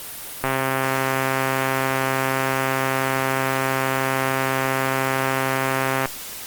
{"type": "click train", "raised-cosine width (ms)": 0.5, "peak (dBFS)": -6, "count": 748, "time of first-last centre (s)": [0.44, 6.057], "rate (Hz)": 133, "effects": ["white hiss -34 dBFS RMS until 6.46 s", "Opus 32 kbps"]}